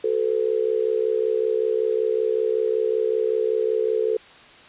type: tone with amplitude modulation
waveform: sine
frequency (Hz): 440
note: A4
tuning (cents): 0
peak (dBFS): -15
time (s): 0.04-4.17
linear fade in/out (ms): 5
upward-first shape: sine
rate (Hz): 65.3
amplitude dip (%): 90
effects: white hiss -47 dBFS RMS until 4.68 s + resampled to 8000 Hz